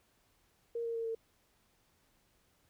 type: tone with pitch steps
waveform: sine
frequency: 466.7 / 461.9 / 457.1 / 452.4 Hz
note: A#4 / A#4 / A#4 / A4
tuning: +2 / -16 / -34 / +48 cents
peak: -34 dBFS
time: 0.75-1.15 s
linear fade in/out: 5 ms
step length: 100 ms
effects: pink hiss -72 dBFS RMS until 2.69 s